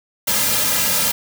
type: noise with comb filter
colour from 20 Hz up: white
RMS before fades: -18 dBFS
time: 0.27-1.12 s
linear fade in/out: 10 ms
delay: 2.7 ms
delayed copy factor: -0.9
effects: none

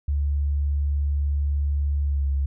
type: tone with pitch glide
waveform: sine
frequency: 71.7 to 69.3 Hz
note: D2 to C#2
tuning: -41 to 0 cents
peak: -20 dBFS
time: 0.08-2.46 s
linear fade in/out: 5 ms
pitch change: -59 cents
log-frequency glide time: 2.04-2.27 s
effects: none

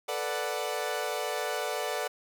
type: chord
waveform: sawtooth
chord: B minor seventh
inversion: third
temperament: equal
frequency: 440 / 493.9 / 587.3 / 740 Hz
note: A4 / B4 / D5 / F#5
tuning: 0 / 0 / 0 / 0 cents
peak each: -32 / -33 / -31 / -32 dBFS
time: 0.08-2.08 s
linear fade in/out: 10 ms
effects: none

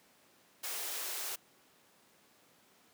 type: high-pass noise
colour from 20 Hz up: white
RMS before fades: -39 dBFS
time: 0.63-1.36 s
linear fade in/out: 10 ms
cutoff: 330 Hz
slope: 48 dB/octave
effects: pink hiss -65 dBFS RMS until 2.93 s + high-pass 200 Hz 12 dB/octave

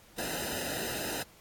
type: noise with comb filter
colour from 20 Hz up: pink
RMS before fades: -35 dBFS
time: 0.18-1.23 s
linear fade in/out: 5 ms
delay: 0.89 ms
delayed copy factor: -0.95
effects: pink hiss -58 dBFS RMS until 1.4 s + AAC 64 kbps

